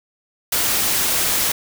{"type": "noise", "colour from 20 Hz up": "white", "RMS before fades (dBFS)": -19, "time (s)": [0.52, 1.52], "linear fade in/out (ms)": 5, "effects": []}